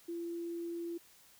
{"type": "tone", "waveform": "sine", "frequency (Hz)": 340, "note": "F4", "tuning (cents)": -46, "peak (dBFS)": -37, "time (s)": [0.08, 0.98], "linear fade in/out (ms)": 10, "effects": ["white hiss -62 dBFS RMS until 1.39 s"]}